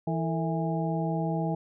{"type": "harmonic tone with a mistuned harmonic", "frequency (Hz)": 163.9, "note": "E3", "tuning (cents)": -10, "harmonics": [1, 2, 3, 4, 5], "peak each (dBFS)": [-28, -34, -37, -35, -35], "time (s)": [0.07, 1.55], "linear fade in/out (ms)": 5, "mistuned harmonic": 3, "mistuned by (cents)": -140, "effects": []}